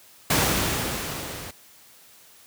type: noise with level ramp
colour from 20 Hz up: pink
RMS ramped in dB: -19 to -37 dBFS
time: 0.3-1.51 s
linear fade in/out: 5 ms
effects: white hiss -52 dBFS RMS until 2.46 s + high-pass 60 Hz 12 dB/octave